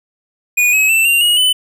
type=tone with pitch steps; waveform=square; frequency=2458 / 2559 / 2665 / 2775 / 2889 / 3009 Hz; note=D#7 / D#7 / E7 / F7 / F#7 / F#7; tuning=-22 / +48 / +18 / -12 / -42 / +28 cents; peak=-10 dBFS; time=0.57-1.53 s; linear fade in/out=10 ms; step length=160 ms; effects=none